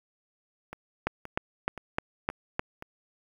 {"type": "two click trains", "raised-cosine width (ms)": 0.5, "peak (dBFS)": [-24, -11], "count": [5, 6], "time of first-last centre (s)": [[0.73, 2.824], [1.07, 2.594]], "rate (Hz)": [1.91, 3.28], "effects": ["8-bit"]}